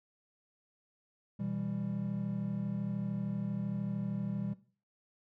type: chord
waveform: triangle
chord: E minor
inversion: second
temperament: just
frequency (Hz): 123.61 / 164.81 / 197.78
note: B2 / E3 / G3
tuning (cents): +2 / 0 / +16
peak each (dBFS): -38 / -38 / -34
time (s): 1.39-4.54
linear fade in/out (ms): 10
effects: noise-tail reverb RT60 0.4 s tail -17 dB re dry